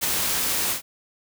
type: noise with ADSR envelope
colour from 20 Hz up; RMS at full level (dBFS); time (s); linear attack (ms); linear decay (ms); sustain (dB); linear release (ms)
white; -22; 0.01-0.82; 29; 4; -2; 110
effects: none